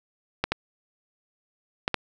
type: clicks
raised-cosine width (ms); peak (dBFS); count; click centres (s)
0.3; -7; 4; 0.44 / 0.52 / 1.879 / 1.943
effects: none